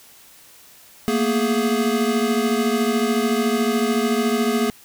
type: tone cluster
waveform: square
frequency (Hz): 225.7 / 239.5 / 417.1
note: A3 / A#3 / G#4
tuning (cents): +44 / +47 / +7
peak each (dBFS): -23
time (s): 1.08-4.7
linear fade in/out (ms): 0
effects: white hiss -48 dBFS RMS until 4.84 s